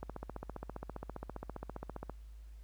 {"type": "click train", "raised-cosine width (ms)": 1, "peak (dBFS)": -27, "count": 32, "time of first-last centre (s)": [0.03, 2.097], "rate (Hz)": 15, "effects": ["added 53 Hz sine -48 dBFS peak until 2.63 s", "pink hiss -71 dBFS RMS until 2.63 s"]}